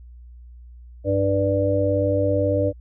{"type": "harmonic tone with a mistuned harmonic", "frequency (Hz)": 98, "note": "G2", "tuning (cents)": 0, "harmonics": [1, 3, 5, 6], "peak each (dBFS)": [-23, -25, -23, -22], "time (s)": [1.04, 2.73], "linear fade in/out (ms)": 50, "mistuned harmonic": 3, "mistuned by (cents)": 20, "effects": ["added 60 Hz sine -40 dBFS peak until 2.8 s"]}